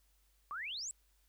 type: exponential sweep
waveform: sine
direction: up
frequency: 1108.7 to 8080 Hz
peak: -39 dBFS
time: 0.51-0.91 s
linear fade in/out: 0 ms
effects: added 50 Hz sine -70 dBFS peak until 1.28 s + white hiss -75 dBFS RMS until 1.28 s